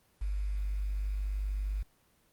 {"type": "tone with quantisation", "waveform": "sine", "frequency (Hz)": 49.83, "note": "G1", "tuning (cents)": 29, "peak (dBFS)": -30, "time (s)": [0.21, 1.83], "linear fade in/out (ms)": 10, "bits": 9, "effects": ["pink hiss -68 dBFS RMS until 2.32 s", "Opus 24 kbps"]}